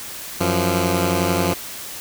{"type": "tone pair together", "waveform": "10% pulse", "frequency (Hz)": [91.7, 172.36], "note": ["F#2", "F3"], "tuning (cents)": [-15, -22], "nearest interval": "major seventh", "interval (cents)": 1093, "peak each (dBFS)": -12, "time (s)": [0.4, 1.54], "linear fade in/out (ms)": 10, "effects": ["white hiss -33 dBFS RMS until 2 s"]}